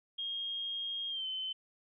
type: tone with pitch glide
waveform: sine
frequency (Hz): 3244 to 3062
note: G#7 to G7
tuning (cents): -41 to -41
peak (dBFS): -35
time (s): 0.18-1.53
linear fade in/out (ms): 10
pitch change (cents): -100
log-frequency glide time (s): 1.09-1.26
effects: none